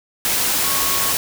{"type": "tone in noise", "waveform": "sine", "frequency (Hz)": 1101, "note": "C#6", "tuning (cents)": -12, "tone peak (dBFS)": -27, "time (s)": [0.64, 1.12], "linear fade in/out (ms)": 0, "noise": "white", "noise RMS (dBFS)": -19, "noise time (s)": [0.25, 1.17], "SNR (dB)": -11, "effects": []}